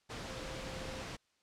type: tone in noise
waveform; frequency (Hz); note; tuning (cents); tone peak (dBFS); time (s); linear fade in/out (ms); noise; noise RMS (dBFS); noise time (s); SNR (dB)
sine; 523.3; C5; 0; -48; 0.27-1.03; 20; pink; -43; 0.09-1.17; -8
effects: white hiss -75 dBFS RMS until 1.42 s + low-pass 6000 Hz 12 dB/octave